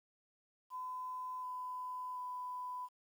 sine tone with pitch steps, 1012 / 1005 / 998.1 Hz, B5 / B5 / B5, +42 / +30 / +18 cents, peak -40 dBFS, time 0.7-2.89 s, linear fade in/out 50 ms, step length 730 ms, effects 11-bit

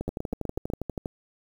two click trains, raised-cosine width 2 ms, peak -17 / -17 dBFS, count 6 / 14, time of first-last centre 0.08-0.701 / 0.01-1.058 s, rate 8.05 / 12.4 Hz, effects 8-bit

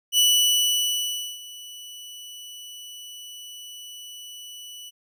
sawtooth tone with ADSR envelope, 2960 Hz, F#7, in tune, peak -12 dBFS, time 0.12-4.91 s, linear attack 62 ms, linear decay 1200 ms, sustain -23 dB, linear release 29 ms, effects none

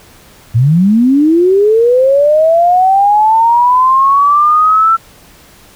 sine linear sweep, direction up, 107.2 to 1344 Hz, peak -5 dBFS, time 0.54-4.97 s, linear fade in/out 20 ms, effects pink hiss -41 dBFS RMS until 5.75 s

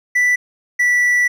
triangle tone pair in turn, 1975.5 / 1960.7 Hz, B6 / B6, 0 / -13 cents, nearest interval unison, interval 13 cents, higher first, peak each -10 dBFS, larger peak neither, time 0.15-0.36 / 0.79-1.28 s, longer second, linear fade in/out 10 ms, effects none

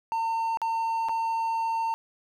triangle tone with dropouts, 907 Hz, A#5, 48 cents flat, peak -23 dBFS, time 0.12-1.94 s, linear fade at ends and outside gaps 0 ms, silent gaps 0.572-0.617 / 1.086-1.093 s, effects none

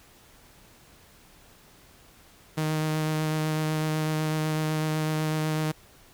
sawtooth tone with vibrato, 155.56 Hz, D#3, in tune, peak -21 dBFS, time 2.57-5.72 s, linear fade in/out 10 ms, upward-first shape sine, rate 8 Hz, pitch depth 11 cents each way, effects pink hiss -55 dBFS RMS until 6.13 s

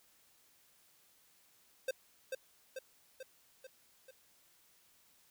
square tone with echo, 523.3 Hz, C5, in tune, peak -33 dBFS, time 1.88-1.91 s, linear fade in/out 5 ms, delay 440 ms, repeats 5, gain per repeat -4 dB, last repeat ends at 4.11 s, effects white hiss -68 dBFS RMS until 5.3 s

